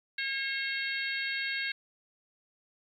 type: harmonic tone with a mistuned harmonic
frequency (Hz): 542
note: C#5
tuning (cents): -39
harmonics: 3 / 4 / 5 / 6 / 7 / 8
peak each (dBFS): -35 / -35 / -40 / -44 / -41 / -41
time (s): 0.18-1.72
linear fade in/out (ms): 5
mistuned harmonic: 6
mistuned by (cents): -19
effects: 11-bit